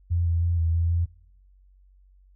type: tone with pitch steps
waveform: sine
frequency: 86 / 84.2 / 85.8 / 82.4 / 84.1 / 85.2 Hz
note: F2 / E2 / F2 / E2 / E2 / F2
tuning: -26 / +37 / -30 / 0 / +35 / -42 cents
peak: -20 dBFS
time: 0.1-1.06 s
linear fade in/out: 20 ms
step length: 160 ms
effects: noise-tail reverb RT60 0.9 s tail -26 dB re dry + added 47 Hz sine -53 dBFS peak until 2.35 s